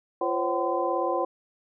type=tone cluster; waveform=sine; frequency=345.7 / 512 / 549 / 760 / 1023 Hz; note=F4 / C5 / C#5 / F#5 / C6; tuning=-18 / -38 / -17 / +46 / -39 cents; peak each=-30 dBFS; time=0.21-1.25 s; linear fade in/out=5 ms; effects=none